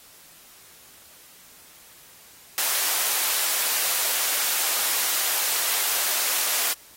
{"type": "high-pass noise", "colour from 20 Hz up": "white", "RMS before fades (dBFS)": -24, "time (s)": [2.58, 6.73], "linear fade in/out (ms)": 0, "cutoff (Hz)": 590, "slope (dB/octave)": 12, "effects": ["white hiss -50 dBFS RMS until 6.96 s", "AAC 48 kbps"]}